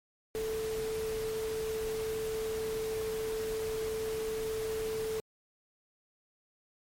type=tone in noise; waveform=sine; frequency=440 Hz; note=A4; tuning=in tune; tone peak=-32 dBFS; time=0.35-5.2 s; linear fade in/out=0 ms; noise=pink; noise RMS=-43 dBFS; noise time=0.35-5.2 s; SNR=+8 dB; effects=MP3 64 kbps